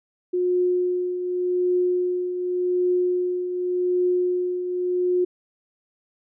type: tone with tremolo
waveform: sine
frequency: 360 Hz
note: F#4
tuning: 47 cents flat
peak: -17 dBFS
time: 0.33-5.25 s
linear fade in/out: 10 ms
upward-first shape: triangle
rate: 0.87 Hz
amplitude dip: 60%
effects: none